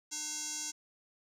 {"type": "tone with band-pass filter", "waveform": "square", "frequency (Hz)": 302.3, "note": "D#4", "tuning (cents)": -50, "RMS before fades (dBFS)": -39, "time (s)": [0.11, 0.72], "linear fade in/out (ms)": 20, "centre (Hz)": 6500, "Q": 4.2, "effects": []}